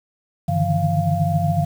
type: tone cluster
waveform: sine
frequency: 97.4 / 146.2 / 154.2 / 167.8 / 693 Hz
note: G2 / D3 / D#3 / E3 / F5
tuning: -11 / -7 / -15 / +31 / -14 cents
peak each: -23 dBFS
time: 0.48-1.65 s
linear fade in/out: 10 ms
effects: 7-bit